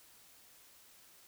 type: silence
effects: white hiss -61 dBFS RMS until 1.27 s